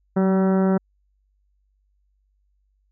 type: harmonic tone with a mistuned harmonic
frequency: 190.9 Hz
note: G3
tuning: 46 cents flat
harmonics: 1 / 2 / 3 / 4 / 5 / 6 / 7 / 8 / 9 / 10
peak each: -17 / -23 / -27 / -32 / -35 / -42 / -35 / -41 / -47 / -48 dBFS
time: 0.16-0.78 s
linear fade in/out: 10 ms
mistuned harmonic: 1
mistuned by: -20 cents
effects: added 49 Hz sine -63 dBFS peak until 2.91 s